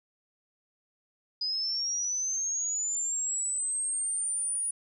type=linear sweep; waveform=sine; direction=up; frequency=4952 to 9690 Hz; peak=-28 dBFS; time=1.41-4.71 s; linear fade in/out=5 ms; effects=none